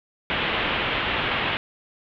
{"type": "low-pass noise", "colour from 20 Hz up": "white", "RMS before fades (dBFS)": -25, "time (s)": [0.3, 1.57], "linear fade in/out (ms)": 0, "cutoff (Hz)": 3300, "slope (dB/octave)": 48, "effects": []}